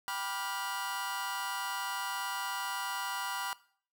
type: chord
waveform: sawtooth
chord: G dominant seventh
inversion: none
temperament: just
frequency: 784 / 980 / 1176 / 1411.2 Hz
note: G5 / B5 / D6 / F6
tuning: 0 / -14 / +2 / +18 cents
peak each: -38 / -34 / -39 / -36 dBFS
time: 0.08-3.53 s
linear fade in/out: 0 ms
effects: noise-tail reverb RT60 0.5 s tail -19 dB re dry